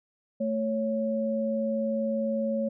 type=tone pair together; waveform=sine; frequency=221.5 / 554.4 Hz; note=A3 / C#5; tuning=+12 / 0 cents; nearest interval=octave + major third; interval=1588 cents; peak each=-28 dBFS; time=0.4-2.69 s; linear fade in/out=10 ms; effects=none